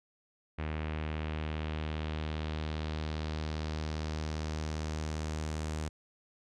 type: tone with low-pass filter sweep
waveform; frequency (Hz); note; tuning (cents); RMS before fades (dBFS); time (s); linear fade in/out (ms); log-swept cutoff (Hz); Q
sawtooth; 77.5; D#2; -6; -36; 0.58-5.89; 10; 2400 to 7900; 1.8
effects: none